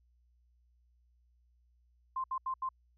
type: tone bursts at uneven times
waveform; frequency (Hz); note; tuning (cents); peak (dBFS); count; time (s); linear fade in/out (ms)
sine; 1046.5; C6; 0; -32; 4; 2.16-2.24 / 2.31-2.38 / 2.46-2.54 / 2.62-2.69; 5
effects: added 60 Hz sine -66 dBFS peak until 2.97 s